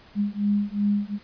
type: beating tone pair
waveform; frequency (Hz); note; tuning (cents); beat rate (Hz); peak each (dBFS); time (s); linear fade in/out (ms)
sine; 203.4 / 206.1; G#3 / G#3; -36 / -13; 2.7; -24; 0.15-1.19; 50
effects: pink hiss -52 dBFS RMS until 1.23 s + resampled to 11025 Hz